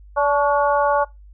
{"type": "harmonic tone with a mistuned harmonic", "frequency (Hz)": 288.4, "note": "D4", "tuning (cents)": -31, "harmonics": [2, 3, 4, 5], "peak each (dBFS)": [-18, -20, -21, -26], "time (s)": [0.16, 1.05], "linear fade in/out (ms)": 20, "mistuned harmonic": 4, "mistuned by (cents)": -48, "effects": ["noise-tail reverb RT60 0.2 s tail -21 dB re dry", "added 50 Hz sine -41 dBFS peak until 1.33 s"]}